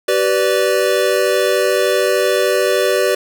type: chord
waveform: square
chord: G major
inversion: none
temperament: equal with one note detuned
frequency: 383.9 / 493.9 / 587.3 Hz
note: G4 / B4 / D5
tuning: -36 / 0 / 0 cents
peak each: -18 dBFS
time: 0.08-3.15 s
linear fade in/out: 5 ms
effects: none